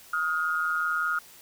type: tone pair together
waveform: sine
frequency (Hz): 1258 / 1423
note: D#6 / F6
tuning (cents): +19 / +32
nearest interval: major second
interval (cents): 213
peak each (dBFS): -29 / -26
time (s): 0.13-1.19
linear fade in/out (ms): 5
effects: white hiss -51 dBFS RMS until 1.41 s